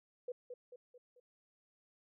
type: tone with echo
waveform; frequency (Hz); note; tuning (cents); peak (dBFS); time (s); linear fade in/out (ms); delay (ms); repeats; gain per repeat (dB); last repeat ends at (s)
sine; 493.9; B4; 0; -38; 0.28-0.32; 5; 220; 4; -6; 1.2
effects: none